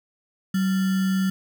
sine tone with sample-and-hold, 190 Hz, F#3, 46 cents sharp, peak -19 dBFS, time 0.54-1.3 s, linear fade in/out 5 ms, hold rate 1575 Hz, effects none

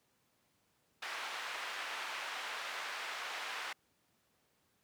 white band-pass noise, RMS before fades -42 dBFS, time 1.02-3.73 s, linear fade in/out 5 ms, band 820 to 2300 Hz, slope 12 dB/octave, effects pink hiss -75 dBFS RMS until 4.83 s + high-pass 100 Hz 12 dB/octave

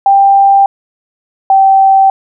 sine tone pair in turn, 790 / 775.5 Hz, G5 / G5, +13 / -19 cents, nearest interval unison, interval 32 cents, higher first, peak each -3 dBFS, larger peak neither, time 0.06-0.66 / 1.5-2.1 s, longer neither, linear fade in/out 2 ms, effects none

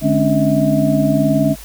sine tone cluster, 147.6 / 210.4 / 269.7 / 288.9 / 644 Hz, D3 / G#3 / C#4 / D4 / E5, +9 / +23 / -47 / -28 / -41 cents, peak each -18 dBFS, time 0.01-1.56 s, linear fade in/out 50 ms, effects added 50 Hz sine -36 dBFS peak until 1.64 s + white hiss -38 dBFS RMS until 1.64 s

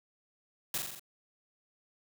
white noise with echo, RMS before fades -33 dBFS, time 0.74-0.78 s, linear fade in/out 2 ms, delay 43 ms, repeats 5, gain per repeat -3 dB, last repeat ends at 0.995 s, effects none

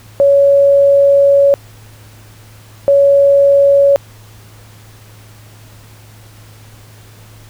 sine tone bursts at uneven times, 560 Hz, C#5, 18 cents sharp, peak -5 dBFS, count 2, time 0.2-1.54 / 2.88-3.96 s, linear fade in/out 0 ms, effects added 107 Hz sine -38 dBFS peak until 7.49 s + pink hiss -43 dBFS RMS until 7.49 s

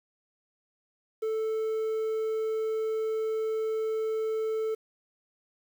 triangle tone, 440 Hz, A4, in tune, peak -25 dBFS, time 1.22-4.75 s, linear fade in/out 10 ms, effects 9-bit

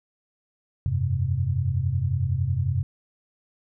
sine chord, F suspended second, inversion none, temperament just, 87.31 / 98.22 / 130.96 Hz, F2 / G2 / C3, 0 / +4 / +2 cents, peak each -27 / -26 / -25 dBFS, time 0.86-2.83 s, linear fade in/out 0 ms, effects none

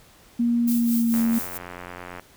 sine tone with pitch glide, 236.6 to 229.9 Hz, A#3 to A#3, +26 to -24 cents, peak -18 dBFS, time 0.39-1.39 s, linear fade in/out 10 ms, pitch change -50 cents, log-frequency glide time 0.71-1.19 s
violet noise with tremolo, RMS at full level -30 dBFS, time 0.67-1.58 s, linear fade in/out 10 ms, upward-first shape sine, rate 4.5 Hz, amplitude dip 60%
click train, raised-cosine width 0.5 ms, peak -21 dBFS, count 95, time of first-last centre 1.14-2.196 s, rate 89 Hz
effects pink hiss -53 dBFS RMS until 2.36 s

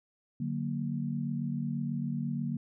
sine chord, D augmented, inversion none, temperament equal, 146.83 / 185 / 233.1 Hz, D3 / F#3 / A#3, 0 / 0 / 0 cents, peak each -34 / -37 / -34 dBFS, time 0.4-2.57 s, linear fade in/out 5 ms, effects none

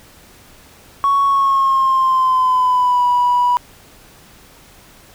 triangle tone with pitch glide, 1112 to 979.3 Hz, C#6 to B5, +5 to -15 cents, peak -8 dBFS, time 1.04-3.57 s, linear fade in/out 0 ms, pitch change -220 cents, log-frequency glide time 1.24-3.05 s, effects tanh soft clip ceiling -8 dBFS + pink hiss -45 dBFS RMS until 5.14 s

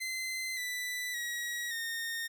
sawtooth tone with pitch steps, 2061 / 1983.9 / 1909.7 / 1838.3 Hz, C7 / B6 / A#6 / A#6, -27 / +7 / +41 / -25 cents, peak -31 dBFS, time 0-2.28 s, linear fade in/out 20 ms, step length 570 ms, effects none

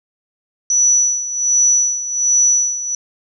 sine tone with tremolo, 5920 Hz, F#8, in tune, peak -9 dBFS, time 0.7-2.95 s, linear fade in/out 2 ms, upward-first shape sine, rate 1.3 Hz, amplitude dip 75%, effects none

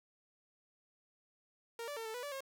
sawtooth tone with pitch steps, 463.7 / 581 / 451.9 / 441.4 / 491.5 / 577 / 540 Hz, A#4 / D5 / A4 / A4 / B4 / D5 / C#5, -9 / -19 / +46 / +5 / -8 / -31 / -45 cents, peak -37 dBFS, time 1.79-2.406 s, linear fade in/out 2 ms, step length 88 ms, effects none

